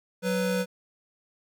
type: tone pair together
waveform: square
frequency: 186.09 / 496.8 Hz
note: F#3 / B4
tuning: +10 / +10 cents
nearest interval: octave + perfect fourth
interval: 1700 cents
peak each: -28 dBFS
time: 0.22-0.66 s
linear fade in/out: 50 ms
effects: none